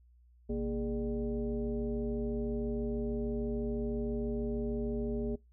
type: tone with frequency modulation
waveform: sine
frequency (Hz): 233.1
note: A#3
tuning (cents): 0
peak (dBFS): -31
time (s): 0.49-5.36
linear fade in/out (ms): 10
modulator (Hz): 180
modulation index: 1.3
effects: noise-tail reverb RT60 0.2 s tail -23 dB re dry + added 60 Hz sine -59 dBFS peak until 5.52 s